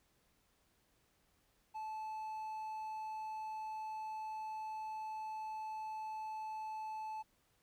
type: tone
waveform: triangle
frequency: 870 Hz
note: A5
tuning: 20 cents flat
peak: -39 dBFS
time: 1.74-7.23 s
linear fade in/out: 20 ms
effects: pink hiss -75 dBFS RMS until 7.62 s